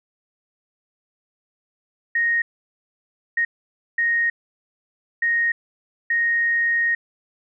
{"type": "tone bursts at uneven times", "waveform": "sine", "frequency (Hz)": 1864.7, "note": "A#6", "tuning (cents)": 0, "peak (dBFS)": -17, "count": 5, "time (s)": [[2.15, 2.42], [3.37, 3.45], [3.98, 4.3], [5.22, 5.52], [6.1, 6.95]], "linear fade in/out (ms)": 5, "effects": []}